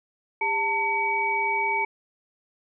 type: tone cluster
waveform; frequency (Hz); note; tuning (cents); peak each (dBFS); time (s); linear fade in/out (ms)
sine; 403 / 896 / 2269; G4 / A5 / C#7; +48 / +31 / +40; -33 / -25 / -25; 0.41-1.85; 5
effects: none